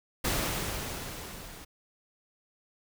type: noise with level ramp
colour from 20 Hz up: pink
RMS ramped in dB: -28 to -47 dBFS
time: 0.24-1.65 s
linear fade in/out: 10 ms
effects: none